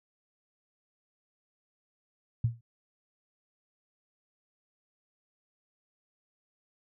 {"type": "tone with exponential decay", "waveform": "sine", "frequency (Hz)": 116.4, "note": "A#2", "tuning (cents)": -2, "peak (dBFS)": -20, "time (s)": [2.44, 2.61], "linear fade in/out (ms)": 5, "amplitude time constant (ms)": 35, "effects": []}